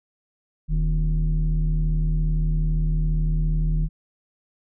sine tone pair together, 41.2 / 155.56 Hz, E1 / D#3, 0 / 0 cents, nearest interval octave + major seventh, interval 2300 cents, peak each -18 / -22 dBFS, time 0.68-3.89 s, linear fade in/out 50 ms, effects tanh soft clip ceiling -15 dBFS

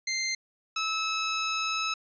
15% pulse tone pair in turn, 2088 / 1299.9 Hz, C7 / E6, -4 / -25 cents, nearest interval minor sixth, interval 821 cents, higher first, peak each -21 dBFS, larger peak neither, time 0.07-0.35 / 0.76-1.94 s, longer second, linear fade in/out 5 ms, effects resampled to 16000 Hz

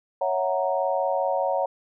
sine chord, F# dominant seventh, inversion second, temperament equal, 554.4 / 659.3 / 740 / 932.3 Hz, C#5 / E5 / F#5 / A#5, 0 / 0 / 0 / 0 cents, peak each -25 / -29 / -27 / -29 dBFS, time 0.21-1.66 s, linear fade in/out 5 ms, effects none

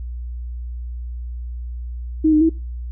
sine tone with pitch steps, 313.6 / 305.6 / 323.5 Hz, D#4 / D#4 / E4, +14 / -31 / -32 cents, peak -11 dBFS, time 2.24-2.495 s, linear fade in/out 10 ms, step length 85 ms, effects noise-tail reverb RT60 0.3 s tail -22 dB re dry + added 60 Hz sine -26 dBFS peak until 2.91 s

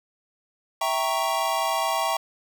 square chord, E diminished seventh, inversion none, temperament equal, 659.3 / 784 / 932.3 / 1108.7 Hz, E5 / G5 / Bb5 / Db6, 0 / 0 / 0 / 0 cents, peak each -29 dBFS, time 0.81-2.17 s, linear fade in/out 5 ms, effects none

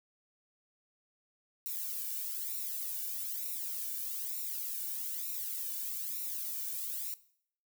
violet noise with flanger, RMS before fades -38 dBFS, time 1.66-7.14 s, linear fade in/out 0 ms, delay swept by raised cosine 0.62 to 1.56 ms, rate 1.1 Hz, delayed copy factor -0.9, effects noise-tail reverb RT60 0.6 s tail -18 dB re dry

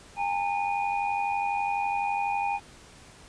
sine tone cluster, 810 / 902 / 2459 Hz, G#5 / A5 / D#7, -43 / +43 / -21 cents, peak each -27 / -31 / -34 dBFS, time 0.16-2.6 s, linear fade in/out 50 ms, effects pink hiss -51 dBFS RMS until 3.28 s + resampled to 22050 Hz

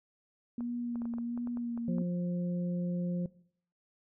sine tone with vibrato, 237.5 Hz, A#3, 33 cents sharp, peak -33 dBFS, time 0.58-2.02 s, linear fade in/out 2 ms, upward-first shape sine, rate 1.4 Hz, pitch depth 24 cents each way
clicks, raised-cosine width 1 ms, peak -34 dBFS, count 11, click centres 0.607 / 0.957 / 1.019 / 1.055 / 1.138 / 1.184 / 1.376 / 1.473 / 1.572 / 1.776 / 1.983 s
harmonic tone, 176.3 Hz, F3, 17 cents sharp, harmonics 1 / 2 / 3, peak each -30 / -46 / -43 dBFS, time 1.88-3.26 s, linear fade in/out 2 ms
effects noise-tail reverb RT60 0.6 s tail -20 dB re dry

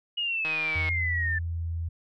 sine exponential sweep, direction down, 2900 to 1755 Hz, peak -26 dBFS, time 0.17-1.39 s, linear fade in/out 10 ms
click train, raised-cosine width 0.3 ms, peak -20 dBFS, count 70, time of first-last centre 0.45-0.889 s, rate 157 Hz
sine tone with pitch glide, 84.8 to 83.34 Hz, E2 to E2, +50 to +19 cents, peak -28 dBFS, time 0.75-1.89 s, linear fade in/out 10 ms, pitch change -31 cents, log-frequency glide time 1.21-1.67 s
effects none

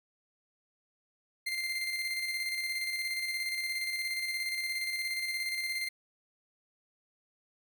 30% pulse tone with tremolo, 2093 Hz, C7, in tune, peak -28 dBFS, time 1.46-5.89 s, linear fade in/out 10 ms, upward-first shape square, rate 17 Hz, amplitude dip 35%, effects none

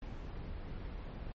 brown noise, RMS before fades -43 dBFS, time 0.02-1.32 s, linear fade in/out 2 ms, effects low-pass 4000 Hz 12 dB/octave + MP3 32 kbps

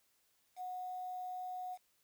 sine tone with quantisation, 733 Hz, F#5, 16 cents flat, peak -40 dBFS, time 0.56-1.78 s, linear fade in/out 50 ms, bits 10, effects white hiss -75 dBFS RMS until 2.03 s

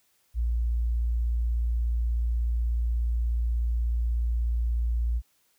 sine tone, 58.27 Hz, A#1, in tune, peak -23 dBFS, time 0.34-5.22 s, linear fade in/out 50 ms, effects white hiss -68 dBFS RMS until 5.58 s

